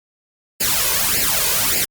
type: noise with flanger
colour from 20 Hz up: white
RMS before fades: -18 dBFS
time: 0.6-1.85 s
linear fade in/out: 10 ms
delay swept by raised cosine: 0.41 to 2.01 ms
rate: 1.7 Hz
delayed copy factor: +0.8
effects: Opus 48 kbps